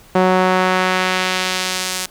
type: tone with band-pass filter sweep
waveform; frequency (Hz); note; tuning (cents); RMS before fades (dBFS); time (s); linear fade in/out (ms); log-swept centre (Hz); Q
sawtooth; 185; F#3; 0; -17; 0.15-2.06; 5; 670 to 7800; 0.75
effects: pink hiss -46 dBFS RMS until 2.1 s